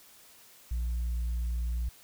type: tone with tanh clipping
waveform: sine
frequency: 58.9 Hz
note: A#1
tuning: 19 cents sharp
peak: -29 dBFS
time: 0.71-1.89 s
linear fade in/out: 5 ms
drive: 1 dB
effects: white hiss -56 dBFS RMS until 2.03 s